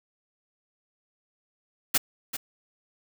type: noise with echo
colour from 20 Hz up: white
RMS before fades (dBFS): -21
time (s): 1.94-1.98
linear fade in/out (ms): 10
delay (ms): 390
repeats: 1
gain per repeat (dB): -11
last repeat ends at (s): 2.37
effects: none